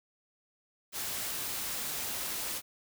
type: noise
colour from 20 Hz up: white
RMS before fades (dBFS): -36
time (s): 0.92-2.62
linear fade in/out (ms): 50
effects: none